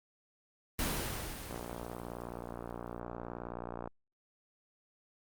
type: noise with exponential decay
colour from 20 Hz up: pink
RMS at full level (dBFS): -32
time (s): 0.79-3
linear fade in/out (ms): 0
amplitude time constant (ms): 480
type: click train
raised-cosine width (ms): 1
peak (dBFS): -26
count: 141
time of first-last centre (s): 1.51-3.875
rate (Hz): 59.2
effects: Opus 24 kbps